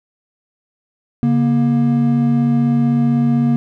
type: tone pair together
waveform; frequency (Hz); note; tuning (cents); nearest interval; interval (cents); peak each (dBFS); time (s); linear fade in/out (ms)
triangle; 140.62 / 236.5; C#3 / A#3; +25 / +25; major sixth; 900; -15 / -11; 1.23-3.56; 0
effects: none